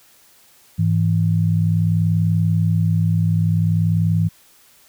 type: tone pair together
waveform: sine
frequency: 103.39 / 163.9 Hz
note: G#2 / E3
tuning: -7 / -10 cents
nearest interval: minor sixth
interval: 797 cents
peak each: -17 dBFS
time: 0.78-4.29 s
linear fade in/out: 20 ms
effects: white hiss -52 dBFS RMS until 4.88 s